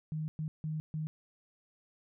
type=tone bursts at uneven times; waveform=sine; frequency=155.56 Hz; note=D#3; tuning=in tune; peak=-33 dBFS; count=4; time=0.12-0.28 / 0.39-0.48 / 0.64-0.8 / 0.94-1.07 s; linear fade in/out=0 ms; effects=none